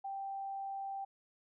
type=tone; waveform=sine; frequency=784 Hz; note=G5; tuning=in tune; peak=-38 dBFS; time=0.04-1.05 s; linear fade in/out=10 ms; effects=none